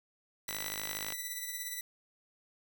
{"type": "tone with tremolo", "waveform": "5% pulse", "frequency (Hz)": 1975.5, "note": "B6", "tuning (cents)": 0, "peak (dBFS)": -25, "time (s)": [0.48, 1.81], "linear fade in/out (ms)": 2, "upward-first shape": "triangle", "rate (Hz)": 17, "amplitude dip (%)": 50}
{"type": "click train", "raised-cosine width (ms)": 0.2, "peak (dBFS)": -20, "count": 34, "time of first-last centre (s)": [0.49, 1.123], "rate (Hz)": 52.1}
{"effects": []}